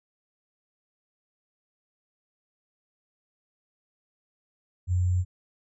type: tone with sample-and-hold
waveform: sine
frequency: 90.2 Hz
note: F#2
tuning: 44 cents flat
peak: -21 dBFS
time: 4.87-5.25 s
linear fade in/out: 50 ms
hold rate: 7350 Hz
effects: resampled to 22050 Hz